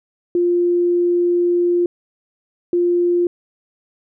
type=tone pair in turn; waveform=sine; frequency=350 / 350 Hz; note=F4 / F4; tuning=+4 / +4 cents; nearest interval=unison; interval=0 cents; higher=neither; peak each=-13 / -13 dBFS; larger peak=neither; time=0.35-1.86 / 2.73-3.27 s; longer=first; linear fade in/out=2 ms; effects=none